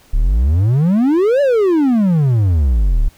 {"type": "exponential two-way sweep", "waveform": "triangle", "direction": "up then down", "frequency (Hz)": [32.76, 587.3, 32.76], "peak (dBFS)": -8, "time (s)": [0.13, 3.09], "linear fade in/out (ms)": 10, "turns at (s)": 1.41, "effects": ["pink hiss -49 dBFS RMS until 3.17 s"]}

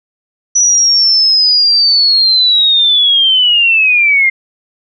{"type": "linear sweep", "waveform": "sine", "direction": "down", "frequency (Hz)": [5920, 2093], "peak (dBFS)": -6, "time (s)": [0.55, 4.3], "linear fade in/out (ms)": 10, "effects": []}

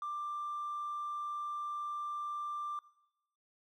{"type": "tone", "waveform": "triangle", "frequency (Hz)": 1183, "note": "D6", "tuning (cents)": 12, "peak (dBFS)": -33, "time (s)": [0.02, 2.79], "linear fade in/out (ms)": 2, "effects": ["noise-tail reverb RT60 0.8 s tail -21 dB re dry", "tanh soft clip ceiling -33 dBFS"]}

